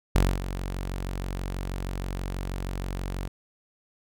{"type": "tone with ADSR envelope", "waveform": "sawtooth", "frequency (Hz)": 46.25, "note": "F#1", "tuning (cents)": 0, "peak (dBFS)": -13, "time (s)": [0.15, 3.28], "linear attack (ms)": 8, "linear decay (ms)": 230, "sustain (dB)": -13, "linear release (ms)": 8, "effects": []}